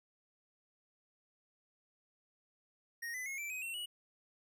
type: tone with pitch steps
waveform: square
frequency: 1864.7 / 2010 / 2167 / 2336 / 2518 / 2714 / 2926 Hz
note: A#6 / B6 / C#7 / D7 / D#7 / E7 / F#7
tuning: 0 / +30 / -40 / -10 / +20 / +50 / -20 cents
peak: -40 dBFS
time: 3.02-3.86 s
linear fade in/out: 10 ms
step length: 120 ms
effects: none